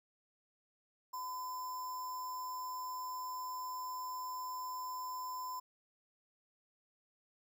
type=tone with sample-and-hold; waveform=sine; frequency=1008 Hz; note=B5; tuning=35 cents sharp; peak=-39 dBFS; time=1.13-5.6 s; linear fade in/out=10 ms; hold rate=6300 Hz; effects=none